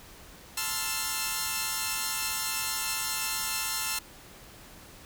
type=chord; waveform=5% pulse; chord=F major seventh; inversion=first; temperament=equal; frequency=880 / 1046.5 / 1318.5 / 1396.9 Hz; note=A5 / C6 / E6 / F6; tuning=0 / 0 / 0 / 0 cents; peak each=-23 dBFS; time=0.57-3.99 s; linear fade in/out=5 ms; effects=pink hiss -50 dBFS RMS until 5.05 s